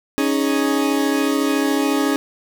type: chord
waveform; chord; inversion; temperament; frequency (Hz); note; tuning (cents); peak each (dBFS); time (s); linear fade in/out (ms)
40% pulse; C# suspended second; none; equal; 277.2 / 311.1 / 415.3; C#4 / D#4 / G#4; 0 / 0 / 0; -18 / -21 / -23; 0.18-2.16; 0
effects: none